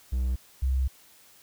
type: tone pair in turn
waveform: triangle / sine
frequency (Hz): 63 / 65.55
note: B1 / C2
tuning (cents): +35 / +4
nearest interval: minor second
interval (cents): 69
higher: second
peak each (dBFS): -22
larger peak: neither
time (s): 0.12-0.36 / 0.62-0.88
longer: second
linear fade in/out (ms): 10
effects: white hiss -56 dBFS RMS until 1.42 s